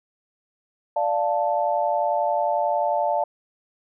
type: chord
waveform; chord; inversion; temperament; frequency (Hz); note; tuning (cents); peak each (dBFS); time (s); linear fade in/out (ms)
sine; D minor; none; equal; 587.3 / 698.5 / 880; D5 / F5 / A5; 0 / 0 / 0; -24; 0.96-3.24; 5
effects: none